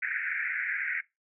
pink band-pass noise, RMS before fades -32 dBFS, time 0.02-1.01 s, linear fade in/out 5 ms, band 1500 to 2300 Hz, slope 96 dB/octave, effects noise-tail reverb RT60 0.2 s tail -20 dB re dry

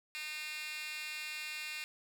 10% pulse tone with high-pass filter, 305 Hz, D#4, 34 cents flat, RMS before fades -42 dBFS, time 0.15-1.84 s, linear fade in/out 0 ms, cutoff 2700 Hz, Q 8, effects none

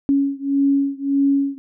sine beating tone pair, 277.2 / 278.9 Hz, C#4 / C#4, 0 / +11 cents, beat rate 1.7 Hz, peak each -18 / -19 dBFS, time 0.09-1.58 s, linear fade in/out 0 ms, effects none

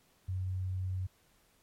sine tone, 93 Hz, F#2, 9 cents sharp, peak -32 dBFS, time 0.28-1.07 s, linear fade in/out 10 ms, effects pink hiss -68 dBFS RMS until 1.62 s + MP3 64 kbps

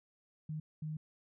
sine tone bursts at uneven times, 154.7 Hz, D#3, 10 cents flat, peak -37 dBFS, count 2, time 0.49-0.6 / 0.82-0.97 s, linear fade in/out 5 ms, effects none

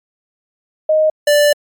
sine / square tone pair in turn, 622.3 / 587.2 Hz, D#5 / D5, 0 / 0 cents, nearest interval minor second, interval 100 cents, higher first, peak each -9 dBFS, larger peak neither, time 0.89-1.1 / 1.27-1.53 s, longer second, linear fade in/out 5 ms, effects MP3 96 kbps

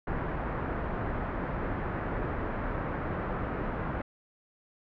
pink low-pass noise, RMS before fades -33 dBFS, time 0.07-4.02 s, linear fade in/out 5 ms, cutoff 1700 Hz, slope 24 dB/octave, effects none

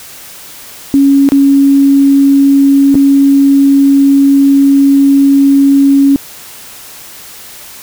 sine tone with dropouts, 277.2 Hz, C#4, in tune, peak -3 dBFS, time 0.94-6.16 s, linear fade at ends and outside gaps 0 ms, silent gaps 1.289-1.32 / 2.944-2.953 s, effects white hiss -31 dBFS RMS until 7.82 s

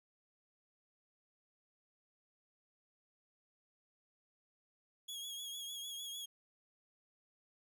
sawtooth tone with vibrato, 3322 Hz, G#7, in tune, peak -40 dBFS, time 5.08-6.26 s, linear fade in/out 10 ms, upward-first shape triangle, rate 6.6 Hz, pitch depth 49 cents each way, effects none

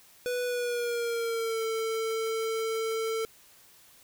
square tone with pitch glide, 493 to 446.9 Hz, B4 to A4, -3 to +27 cents, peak -29 dBFS, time 0.26-3.25 s, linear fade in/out 0 ms, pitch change -170 cents, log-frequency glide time 0.45-1.64 s, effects white hiss -57 dBFS RMS until 4.03 s

